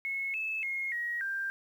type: tone with pitch steps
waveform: sine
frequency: 2184 / 2611 / 2151 / 1897 / 1585 Hz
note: C#7 / E7 / C7 / A#6 / G6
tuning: -26 / -17 / +47 / +30 / +19 cents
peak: -31 dBFS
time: 0.05-1.5 s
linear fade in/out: 0 ms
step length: 290 ms
effects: 10-bit